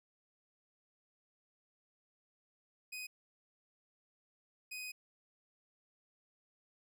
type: tone bursts at uneven times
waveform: sawtooth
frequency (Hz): 2502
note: D#7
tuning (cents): +9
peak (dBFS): -39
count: 2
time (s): 2.92-3.07 / 4.71-4.92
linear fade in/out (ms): 10
effects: none